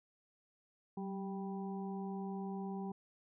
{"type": "harmonic tone with a mistuned harmonic", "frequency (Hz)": 196, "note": "G3", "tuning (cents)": 0, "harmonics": [1, 2, 4, 5], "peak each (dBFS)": [-40, -46, -48, -54], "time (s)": [0.97, 2.92], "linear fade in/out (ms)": 5, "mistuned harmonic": 1, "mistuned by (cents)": -41, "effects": []}